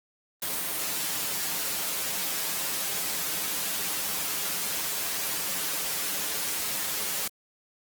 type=noise with comb filter; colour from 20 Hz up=white; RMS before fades=-30 dBFS; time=0.42-7.28 s; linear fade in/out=5 ms; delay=8.2 ms; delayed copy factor=-0.85; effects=high-pass 100 Hz 12 dB/octave + Opus 32 kbps